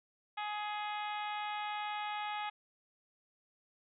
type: harmonic tone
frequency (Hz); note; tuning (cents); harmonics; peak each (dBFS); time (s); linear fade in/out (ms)
418.8; G#4; +15; 2 / 3 / 4 / 5 / 6 / 7 / 8 / 9; -38 / -44 / -48 / -47 / -48 / -53 / -49 / -56; 0.37-2.5; 10
effects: none